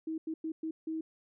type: tone bursts at uneven times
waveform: sine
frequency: 319.6 Hz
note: D#4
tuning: 47 cents sharp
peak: -33 dBFS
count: 5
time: 0.07-0.18 / 0.27-0.34 / 0.44-0.52 / 0.63-0.71 / 0.87-1.01 s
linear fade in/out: 5 ms
effects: none